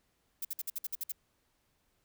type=noise bursts; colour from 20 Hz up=violet; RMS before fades=-36 dBFS; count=9; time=0.42-1.121 s; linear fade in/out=5 ms; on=29 ms; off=55 ms; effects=pink hiss -75 dBFS RMS until 2.04 s